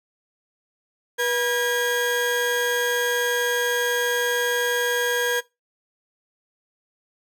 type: tone pair together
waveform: 35% pulse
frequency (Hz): 484.6 / 1630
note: B4 / G#6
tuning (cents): -33 / -33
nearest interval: octave + major sixth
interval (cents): 2100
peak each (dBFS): -22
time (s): 1.18-5.41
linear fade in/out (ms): 20
effects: noise-tail reverb RT60 0.2 s tail -19 dB re dry